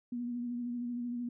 sine tone with vibrato, 241.5 Hz, B3, 39 cents flat, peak -34 dBFS, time 0.12-1.29 s, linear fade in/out 5 ms, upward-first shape sine, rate 13 Hz, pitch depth 29 cents each way, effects none

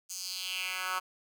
10% pulse tone with high-pass filter sweep, 185.2 Hz, F#3, 2 cents sharp, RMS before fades -36 dBFS, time 0.09-1 s, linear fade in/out 20 ms, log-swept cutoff 6700 to 1200 Hz, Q 2.9, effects 10-bit

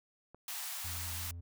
click, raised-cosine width 1 ms, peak -38 dBFS, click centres 0.346 s
white high-pass noise, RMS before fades -41 dBFS, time 0.48-1.31 s, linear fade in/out 2 ms, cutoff 670 Hz, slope 48 dB/octave
triangle tone, 85.4 Hz, F2, 38 cents flat, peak -40 dBFS, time 0.84-1.41 s, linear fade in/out 10 ms
effects none

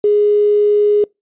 sine tone with quantisation, 415.3 Hz, G#4, in tune, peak -9 dBFS, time 0.04-1.04 s, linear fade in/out 2 ms, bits 6, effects noise-tail reverb RT60 0.2 s tail -26 dB re dry + resampled to 8000 Hz

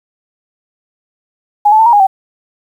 sine tone with pitch steps, 829 / 867 / 890 / 945 / 823 / 771 Hz, G#5 / A5 / A5 / A#5 / G#5 / G5, -3 / -26 / +20 / +23 / -16 / -29 cents, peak -4 dBFS, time 1.65-2.07 s, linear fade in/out 10 ms, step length 70 ms, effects 7-bit

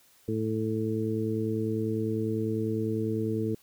harmonic tone, 110 Hz, A2, in tune, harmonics 1 / 2 / 3 / 4, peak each -32 / -32 / -32 / -32 dBFS, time 0.28-3.55 s, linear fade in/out 5 ms, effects white hiss -61 dBFS RMS until 3.62 s

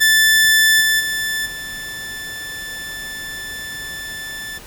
sawtooth tone with level steps, 1757 Hz, A6, 3 cents flat, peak -7 / -10 / -16 / -24 dBFS, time 0-4.59 s, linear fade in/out 20 ms, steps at 0.8 / 0.99 / 1.45 s, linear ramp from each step 20 ms, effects pink hiss -39 dBFS RMS until 4.66 s

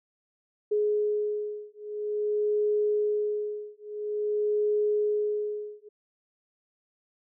sine beating tone pair, 419.3 / 419.79 Hz, G#4 / G#4, +17 / +19 cents, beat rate 0.49 Hz, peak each -28 dBFS, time 0.71-5.89 s, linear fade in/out 10 ms, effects none

